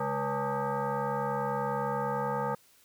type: tone with frequency modulation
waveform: sine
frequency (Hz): 207.7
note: G#3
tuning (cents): 0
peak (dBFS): -28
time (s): 0-2.55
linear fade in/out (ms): 5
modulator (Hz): 346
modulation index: 3.1
effects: white hiss -62 dBFS RMS until 2.84 s